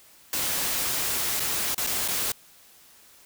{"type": "noise with dropouts", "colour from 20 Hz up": "white", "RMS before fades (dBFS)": -27, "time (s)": [0.33, 2.32], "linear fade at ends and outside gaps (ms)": 2, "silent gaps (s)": [[1.398, 1.402], [1.746, 1.779], [1.866, 1.871], [2.079, 2.084]], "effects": ["white hiss -54 dBFS RMS until 3.25 s"]}